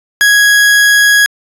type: tone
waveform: 40% pulse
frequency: 1661.2 Hz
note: G#6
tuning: in tune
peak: -4 dBFS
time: 0.21-1.26 s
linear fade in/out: 0 ms
effects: resampled to 32000 Hz